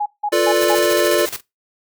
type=tone bursts; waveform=sine; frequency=830.6 Hz; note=G#5; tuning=in tune; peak=-17 dBFS; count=4; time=0-0.754 s; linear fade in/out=10 ms; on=61 ms; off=170 ms
type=chord; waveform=square; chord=B half-diminished seventh; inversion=second; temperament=equal; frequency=349.2 / 440 / 493.9 / 587.3 Hz; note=F4 / A4 / B4 / D5; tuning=0 / 0 / 0 / 0 cents; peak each=-19 / -20 / -24 / -18 dBFS; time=0.32-1.26 s; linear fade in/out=10 ms
type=noise with tremolo; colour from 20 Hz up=white; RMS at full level=-26 dBFS; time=0.54-1.41 s; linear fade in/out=50 ms; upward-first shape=square; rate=14 Hz; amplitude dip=75%
effects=noise-tail reverb RT60 0.2 s tail -20 dB re dry